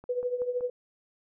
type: click train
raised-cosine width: 1 ms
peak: -33 dBFS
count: 4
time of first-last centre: 0.04-0.608 s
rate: 5.28 Hz
type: tone with tremolo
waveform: sine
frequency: 493.9 Hz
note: B4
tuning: in tune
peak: -24 dBFS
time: 0.09-0.7 s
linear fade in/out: 5 ms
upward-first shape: triangle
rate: 13 Hz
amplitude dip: 80%
effects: none